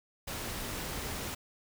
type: noise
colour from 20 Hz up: pink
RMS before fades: -38 dBFS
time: 0.27-1.35 s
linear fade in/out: 10 ms
effects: none